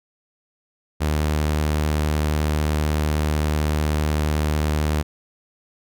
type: tone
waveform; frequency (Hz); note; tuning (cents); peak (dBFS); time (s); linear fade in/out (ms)
sawtooth; 75.9; D#2; -42; -15; 1-5.03; 20
effects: none